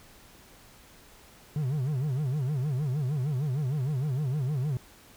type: tone with vibrato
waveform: triangle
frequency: 138.59 Hz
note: C#3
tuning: in tune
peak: -24 dBFS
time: 1.56-4.77 s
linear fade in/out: 2 ms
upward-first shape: sine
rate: 6.5 Hz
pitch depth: 200 cents each way
effects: pink hiss -54 dBFS RMS until 5.16 s